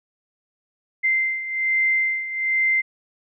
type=beating tone pair; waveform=sine; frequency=2082 / 2083.2 Hz; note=C7 / C7; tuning=-9 / -8 cents; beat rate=1.2 Hz; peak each=-25 / -20 dBFS; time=1.03-2.82 s; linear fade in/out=20 ms; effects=none